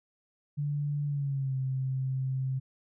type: tone with pitch glide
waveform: sine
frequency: 145.5 to 131.89 Hz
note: D3 to C3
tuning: -16 to +14 cents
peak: -28 dBFS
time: 0.57-2.6 s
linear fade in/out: 20 ms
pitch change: -170 cents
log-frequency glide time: 1.06-1.56 s
effects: none